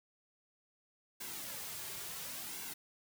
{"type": "noise with flanger", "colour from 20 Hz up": "white", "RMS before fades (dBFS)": -44, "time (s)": [1.2, 2.74], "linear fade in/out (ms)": 10, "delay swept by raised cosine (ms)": [1.6, 4], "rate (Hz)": 0.71, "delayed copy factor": -0.65, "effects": []}